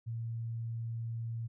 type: tone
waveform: sine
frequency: 115 Hz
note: A#2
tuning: 23 cents flat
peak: -35 dBFS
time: 0.06-1.48 s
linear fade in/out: 20 ms
effects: none